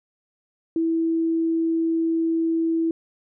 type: tone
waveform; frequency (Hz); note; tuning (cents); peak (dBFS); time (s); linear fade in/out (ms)
sine; 328; E4; -9; -19; 0.76-2.91; 2
effects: none